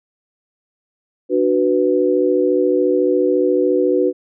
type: chord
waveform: sine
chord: B minor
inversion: first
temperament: just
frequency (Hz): 296.3 / 370.4 / 493.9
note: D4 / F#4 / B4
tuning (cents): +15 / +2 / 0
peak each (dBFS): -19 / -16 / -17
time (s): 1.29-4.13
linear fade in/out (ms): 50
effects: none